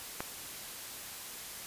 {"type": "click", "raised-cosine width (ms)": 0.5, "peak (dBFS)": -19, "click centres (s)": 0.205, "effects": ["white hiss -44 dBFS RMS until 1.66 s", "resampled to 32000 Hz"]}